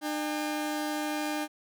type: tone pair together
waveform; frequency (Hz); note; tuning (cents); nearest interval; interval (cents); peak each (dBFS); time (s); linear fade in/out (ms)
sawtooth; 302.1 / 806; D4 / G5; +49 / +48; octave + perfect fourth; 1699; -27 / -32; 0.01-1.48; 50
effects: none